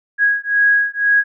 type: beating tone pair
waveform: sine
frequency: 1652 / 1654 Hz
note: G#6 / G#6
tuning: -10 / -8 cents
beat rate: 2 Hz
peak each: -15 dBFS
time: 0.18-1.24 s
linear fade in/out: 50 ms
effects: none